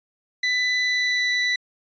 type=tone with pitch glide; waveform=30% pulse; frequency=1993 to 1978.1 Hz; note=B6 to B6; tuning=+15 to +2 cents; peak=-17 dBFS; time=0.43-1.56 s; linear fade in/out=5 ms; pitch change=-13 cents; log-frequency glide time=0.82-1.31 s; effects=resampled to 16000 Hz